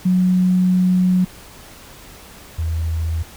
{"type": "tone pair in turn", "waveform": "sine", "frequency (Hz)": [183, 81.26], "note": ["F#3", "E2"], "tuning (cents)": [-19, -24], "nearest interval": "octave + major second", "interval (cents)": 1405, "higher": "first", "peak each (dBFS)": [-12, -18], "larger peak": "first", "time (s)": [[0.05, 1.25], [2.58, 3.23]], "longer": "first", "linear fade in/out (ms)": 10, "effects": ["pink hiss -41 dBFS RMS until 3.36 s"]}